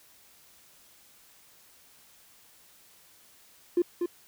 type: tone with echo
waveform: triangle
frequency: 349.2 Hz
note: F4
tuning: in tune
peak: -16 dBFS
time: 3.77-3.82 s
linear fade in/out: 5 ms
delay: 240 ms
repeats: 1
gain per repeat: -7 dB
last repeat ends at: 4.06 s
effects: tanh soft clip ceiling -18 dBFS + white hiss -58 dBFS RMS until 4.27 s